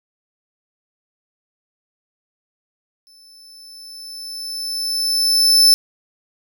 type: tone with exponential growth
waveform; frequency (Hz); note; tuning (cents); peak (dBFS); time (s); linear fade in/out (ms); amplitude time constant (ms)
40% pulse; 5274; E8; 0; -6; 3.07-5.74; 0; 580
effects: none